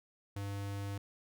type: tone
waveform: square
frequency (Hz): 100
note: G2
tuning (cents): +35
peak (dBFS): -38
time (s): 0.36-0.98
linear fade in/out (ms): 5
effects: none